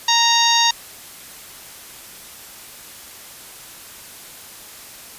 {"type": "harmonic tone", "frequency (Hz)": 931, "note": "A#5", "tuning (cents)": -2, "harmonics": [1, 2, 3, 4, 5, 6, 7], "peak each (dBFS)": [-18, -23, -24, -18, -22, -23, -23], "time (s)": [0.08, 0.71], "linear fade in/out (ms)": 5, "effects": ["white hiss -39 dBFS RMS until 5.18 s", "resampled to 32000 Hz"]}